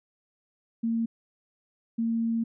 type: tone bursts at uneven times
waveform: sine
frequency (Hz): 228.7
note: A#3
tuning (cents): -33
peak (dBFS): -24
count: 2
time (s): 0.83-1.06 / 1.98-2.44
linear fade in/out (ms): 10
effects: none